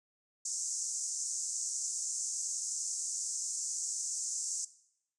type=band-pass noise; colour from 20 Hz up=white; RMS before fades=-37 dBFS; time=0.45-4.65 s; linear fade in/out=5 ms; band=6000 to 7900 Hz; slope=48 dB/octave; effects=noise-tail reverb RT60 0.7 s tail -17 dB re dry + resampled to 24000 Hz